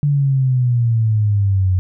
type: exponential sweep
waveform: sine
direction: down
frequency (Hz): 146.83 to 90.7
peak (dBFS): -12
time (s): 0.03-1.79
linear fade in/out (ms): 0
effects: none